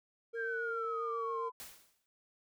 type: tone with vibrato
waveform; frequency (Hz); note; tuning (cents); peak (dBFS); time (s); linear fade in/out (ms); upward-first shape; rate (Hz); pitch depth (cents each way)
triangle; 458.1; A#4; -30; -36; 0.33-1.5; 20; triangle; 7.4; 18
type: exponential sweep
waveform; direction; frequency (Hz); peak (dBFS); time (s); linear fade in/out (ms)
sine; down; 1626 to 1000; -36; 0.35-1.52; 50
type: noise with exponential decay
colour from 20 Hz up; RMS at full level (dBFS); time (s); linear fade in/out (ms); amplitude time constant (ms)
white; -45; 1.6-2.06; 0; 100
effects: none